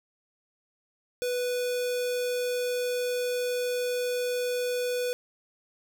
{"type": "tone with notch filter", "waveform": "square", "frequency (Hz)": 493.7, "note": "B4", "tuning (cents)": -1, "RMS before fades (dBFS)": -29, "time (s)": [1.22, 5.13], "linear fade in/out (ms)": 0, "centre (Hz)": 1100, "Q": 0.96, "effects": []}